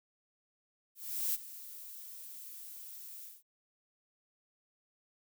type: noise with ADSR envelope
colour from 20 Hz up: violet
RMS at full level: -32 dBFS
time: 0.95-3.43 s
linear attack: 390 ms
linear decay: 26 ms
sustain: -16 dB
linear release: 190 ms
effects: none